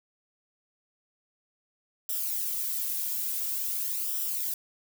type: noise with flanger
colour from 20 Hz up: violet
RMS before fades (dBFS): -31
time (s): 2.09-4.54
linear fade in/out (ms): 2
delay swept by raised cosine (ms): 0.45 to 2.35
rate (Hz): 0.48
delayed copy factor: -0.55
effects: none